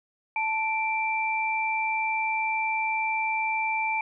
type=tone pair together; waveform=sine; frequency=880 / 2349 Hz; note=A5 / D7; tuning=0 / 0 cents; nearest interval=octave + perfect fourth; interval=1700 cents; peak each=-27 dBFS; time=0.36-4.01 s; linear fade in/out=2 ms; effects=none